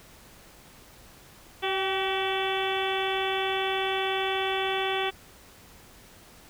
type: harmonic tone with a mistuned harmonic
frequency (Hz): 381.7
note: G4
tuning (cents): -46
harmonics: 1 / 2 / 3 / 4 / 5 / 6 / 7 / 8 / 9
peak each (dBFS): -30 / -31 / -36 / -37 / -37 / -37 / -36 / -37 / -35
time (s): 1.62-5.11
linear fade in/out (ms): 20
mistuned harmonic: 2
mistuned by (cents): +29
effects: pink hiss -52 dBFS RMS until 6.49 s